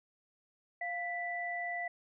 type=tone pair together; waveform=sine; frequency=698.5 / 1977.3 Hz; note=F5 / B6; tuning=0 / +2 cents; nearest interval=octave + tritone; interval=1802 cents; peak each=-38 / -37 dBFS; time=0.81-1.88 s; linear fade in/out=5 ms; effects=none